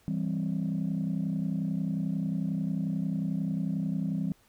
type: chord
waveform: sine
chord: C major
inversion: first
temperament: equal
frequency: 164.81 / 196 / 261.6 Hz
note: E3 / G3 / C4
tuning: 0 / 0 / 0 cents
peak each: -30 / -30 / -34 dBFS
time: 0.08-4.32 s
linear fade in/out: 0 ms
effects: tanh soft clip ceiling -22 dBFS + pink hiss -64 dBFS RMS until 4.48 s